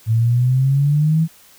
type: exponential sweep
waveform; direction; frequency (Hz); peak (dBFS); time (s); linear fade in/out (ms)
sine; up; 110 to 164.81; -12; 0.06-1.28; 50
effects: white hiss -48 dBFS RMS until 1.58 s